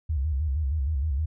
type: tone with vibrato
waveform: sine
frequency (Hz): 72.5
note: D2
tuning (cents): -22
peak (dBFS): -23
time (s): 0.09-1.26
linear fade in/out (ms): 10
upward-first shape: square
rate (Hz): 6.4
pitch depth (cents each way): 140
effects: none